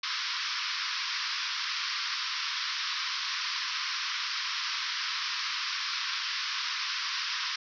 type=band-pass noise; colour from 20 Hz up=white; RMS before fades=-33 dBFS; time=0.03-7.56 s; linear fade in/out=5 ms; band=990 to 5600 Hz; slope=96 dB/octave; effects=none